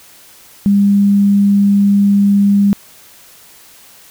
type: tone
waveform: sine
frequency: 200.9 Hz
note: G3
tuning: 43 cents sharp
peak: -7 dBFS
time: 0.66-2.73 s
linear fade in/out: 0 ms
effects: white hiss -42 dBFS RMS until 4.1 s